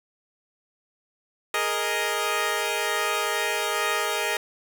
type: chord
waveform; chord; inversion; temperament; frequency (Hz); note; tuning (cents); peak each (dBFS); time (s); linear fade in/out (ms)
10% pulse; Ab suspended second; none; equal; 415.3 / 466.2 / 622.3; Ab4 / Bb4 / Eb5; 0 / 0 / 0; -20; 1.54-4.37; 2
effects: 8-bit